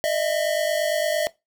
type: tone pair together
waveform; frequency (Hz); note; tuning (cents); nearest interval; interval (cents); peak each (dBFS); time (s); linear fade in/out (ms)
square; 610.5 / 659.3; D#5 / E5; -33 / 0; minor second; 133; -24; 0.04-1.27; 0
effects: noise-tail reverb RT60 0.2 s tail -20 dB re dry